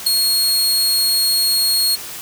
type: tone with ADSR envelope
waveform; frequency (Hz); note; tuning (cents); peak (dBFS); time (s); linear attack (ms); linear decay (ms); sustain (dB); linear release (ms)
sawtooth; 4300; C8; +47; -6; 0.06-1.96; 10; 3; -5; 15
effects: white hiss -31 dBFS RMS until 2.21 s